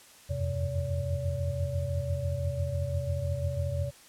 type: tone cluster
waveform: sine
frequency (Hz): 84.2 / 90.2 / 98.4 / 130.4 / 570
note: E2 / F#2 / G2 / C3 / C#5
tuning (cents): +37 / -44 / +7 / -5 / +48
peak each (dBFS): -33 / -34 / -39 / -33 / -36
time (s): 0.29-3.91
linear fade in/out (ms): 20
effects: white hiss -54 dBFS RMS until 4.08 s + low-pass 11000 Hz 12 dB/octave